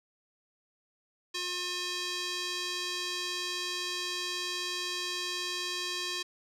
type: tone with band-pass filter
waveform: square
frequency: 358.1 Hz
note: F4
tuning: 43 cents sharp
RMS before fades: -35 dBFS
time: 1.34-6.23 s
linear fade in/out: 10 ms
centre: 4200 Hz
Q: 1.5
effects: none